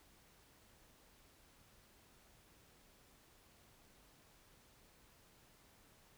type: silence
effects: pink hiss -67 dBFS RMS until 6.17 s